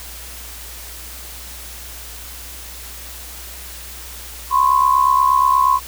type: tone pair together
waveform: sine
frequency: 1014.6 / 1083 Hz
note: B5 / C#6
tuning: +46 / -41 cents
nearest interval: minor second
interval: 113 cents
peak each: -14 dBFS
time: 4.5-5.8 s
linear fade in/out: 50 ms
effects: added 60 Hz sine -37 dBFS peak until 5.87 s + white hiss -35 dBFS RMS until 5.87 s